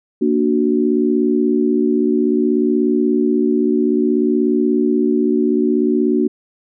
sine chord, Bb augmented, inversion none, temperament equal, 233.1 / 293.7 / 370 Hz, Bb3 / D4 / F#4, 0 / 0 / 0 cents, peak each -17 dBFS, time 0.21-6.28 s, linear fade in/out 10 ms, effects none

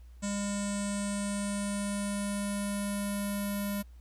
square tone with low-pass filter sweep, 202.1 Hz, G#3, 47 cents flat, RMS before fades -33 dBFS, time 0.22-3.83 s, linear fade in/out 20 ms, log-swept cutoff 7700 to 12000 Hz, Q 7.9, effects added 60 Hz sine -48 dBFS peak until 4 s + pink hiss -69 dBFS RMS until 4 s

